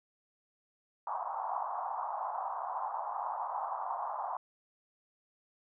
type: band-pass noise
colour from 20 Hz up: pink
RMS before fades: -37 dBFS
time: 1.07-4.37 s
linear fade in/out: 2 ms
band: 730 to 1100 Hz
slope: 48 dB/octave
effects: none